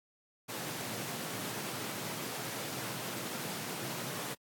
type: high-pass noise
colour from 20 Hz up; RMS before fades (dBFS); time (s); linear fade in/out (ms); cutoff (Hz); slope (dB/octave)
pink; -40; 0.48-4.35; 20; 110; 96
effects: AAC 64 kbps